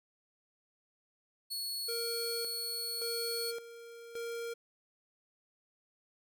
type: tone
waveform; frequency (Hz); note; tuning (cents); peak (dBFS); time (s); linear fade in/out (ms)
sawtooth; 4376; C#8; -23; -33; 1.5-3.52; 20
type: tone with tremolo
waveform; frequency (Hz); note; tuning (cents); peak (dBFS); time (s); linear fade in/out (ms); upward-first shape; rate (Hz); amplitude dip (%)
square; 466.2; A#4; 0; -38; 1.88-4.54; 10; square; 0.88; 70
effects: none